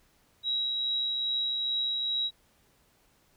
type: tone with tremolo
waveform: sine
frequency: 3858 Hz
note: B7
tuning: 41 cents flat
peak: -26 dBFS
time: 0.43-2.31 s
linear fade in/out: 50 ms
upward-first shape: triangle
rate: 2.4 Hz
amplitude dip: 25%
effects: pink hiss -66 dBFS RMS until 3.36 s